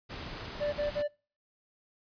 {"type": "noise", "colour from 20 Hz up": "pink", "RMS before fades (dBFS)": -41, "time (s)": [0.09, 1.03], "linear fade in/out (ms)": 20}
{"type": "tone bursts", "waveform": "triangle", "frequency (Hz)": 587.3, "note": "D5", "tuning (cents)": 0, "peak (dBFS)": -26, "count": 3, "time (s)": [0.6, 1.082], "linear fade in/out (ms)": 20, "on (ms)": 130, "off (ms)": 46}
{"effects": ["noise-tail reverb RT60 0.4 s tail -25 dB re dry", "resampled to 11025 Hz"]}